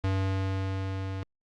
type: tone with level ramp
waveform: square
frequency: 95.9 Hz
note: G2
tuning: 37 cents flat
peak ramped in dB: -25 to -33 dBFS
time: 0.04-1.23 s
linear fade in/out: 0 ms
effects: low-pass 4000 Hz 12 dB/octave + Opus 48 kbps